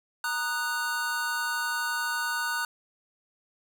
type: chord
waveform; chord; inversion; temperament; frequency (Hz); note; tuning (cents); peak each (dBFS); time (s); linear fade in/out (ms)
square; D# minor; second; equal with one note detuned; 932.3 / 1231.6 / 1480; A#5 / D#6 / F#6; 0 / -18 / 0; -35 / -36 / -30; 0.24-2.65; 2
effects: none